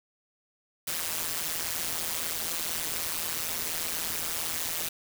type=noise with amplitude modulation; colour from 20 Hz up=white; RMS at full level=-28 dBFS; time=0.87-4.89 s; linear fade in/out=5 ms; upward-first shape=sine; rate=164 Hz; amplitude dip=95%; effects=none